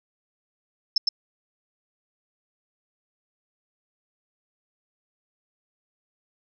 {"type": "tone with echo", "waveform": "sine", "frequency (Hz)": 5274, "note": "E8", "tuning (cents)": 0, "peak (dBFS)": -16, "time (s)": [0.96, 0.98], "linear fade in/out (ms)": 5, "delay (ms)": 110, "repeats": 1, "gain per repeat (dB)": -2, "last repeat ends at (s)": 1.09, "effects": []}